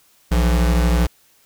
square tone pair together, 60.14 / 167.7 Hz, B1 / E3, -45 / +30 cents, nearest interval octave + tritone, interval 1775 cents, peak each -15 / -23 dBFS, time 0.31-1.07 s, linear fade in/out 10 ms, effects white hiss -56 dBFS RMS until 1.45 s

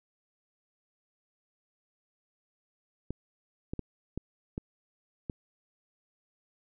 clicks, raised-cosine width 3 ms, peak -21 dBFS, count 6, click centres 3.106 / 3.735 / 3.793 / 4.176 / 4.579 / 5.298 s, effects none

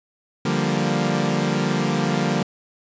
sawtooth chord, G minor seventh, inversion second, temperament equal, 146.83 / 174.61 / 196 / 233.1 Hz, D3 / F3 / G3 / Bb3, 0 / 0 / 0 / 0 cents, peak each -21 dBFS, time 0.45-2.43 s, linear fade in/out 5 ms, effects resampled to 16000 Hz

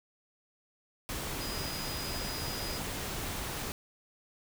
sine tone in noise, 4946 Hz, D#8, 11 cents flat, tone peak -41 dBFS, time 1.41-2.78 s, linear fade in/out 0 ms, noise pink, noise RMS -37 dBFS, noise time 1.09-3.72 s, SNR -7 dB, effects none

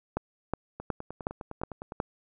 two click trains, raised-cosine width 1 ms, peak -24 / -14 dBFS, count 12 / 6, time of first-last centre 0.8-1.921 / 0.17-2.002 s, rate 9.81 / 2.73 Hz, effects none

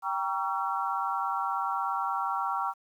sine chord, G diminished seventh, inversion none, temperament just, 784 / 940.8 / 1128.9 / 1354.7 Hz, G5 / Bb5 / Db6 / Fb6, 0 / +16 / +31 / +47 cents, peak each -33 dBFS, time 0.02-2.74 s, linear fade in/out 50 ms, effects 10-bit

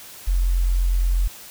sine tone, 44.2 Hz, F1, 22 cents sharp, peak -16 dBFS, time 0.27-1.28 s, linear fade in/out 10 ms, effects white hiss -41 dBFS RMS until 1.5 s

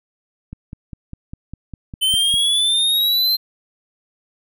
click train, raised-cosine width 5 ms, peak -19 dBFS, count 10, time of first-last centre 0.53-2.341 s, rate 4.97 Hz
square exponential sweep, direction up, 3044 to 4146 Hz, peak -15 dBFS, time 2.01-3.37 s, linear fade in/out 20 ms
effects none

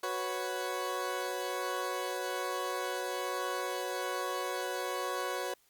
20% pulse chord, F# suspended fourth, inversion none, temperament equal, 370 / 493.9 / 554.4 Hz, F#4 / B4 / C#5, 0 / 0 / 0 cents, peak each -33 dBFS, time 0.03-5.54 s, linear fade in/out 5 ms, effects white hiss -68 dBFS RMS until 5.69 s + Opus 48 kbps

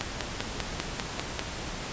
click train, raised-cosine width 0.2 ms, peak -11 dBFS, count 8, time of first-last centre 0.01-1.393 s, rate 5.06 Hz, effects pink hiss -36 dBFS RMS until 1.92 s + resampled to 16000 Hz

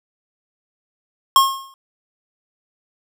square tone with exponential decay, 1079 Hz, C#6, 47 cents flat, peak -7 dBFS, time 1.36-1.74 s, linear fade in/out 1 ms, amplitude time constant 81 ms, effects none

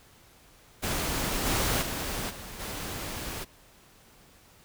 pink noise with level steps, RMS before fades -30 / -27 / -33 / -42 / -36 dBFS, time 0.82-3.45 s, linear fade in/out 20 ms, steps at 1.45 / 1.81 / 2.29 / 2.59 s, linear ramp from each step 20 ms, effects pink hiss -57 dBFS RMS until 4.64 s

